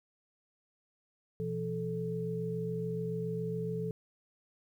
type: tone cluster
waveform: sine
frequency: 122.9 / 170 / 436 Hz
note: B2 / F3 / A4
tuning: -8 / -46 / -16 cents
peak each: -40 / -36 / -36 dBFS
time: 1.4-3.91 s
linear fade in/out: 0 ms
effects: 11-bit